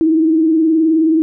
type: tone with vibrato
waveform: sine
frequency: 320.1 Hz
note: D#4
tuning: 49 cents sharp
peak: -9 dBFS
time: 0.01-1.22 s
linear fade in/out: 0 ms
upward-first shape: sine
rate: 19 Hz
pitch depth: 54 cents each way
effects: none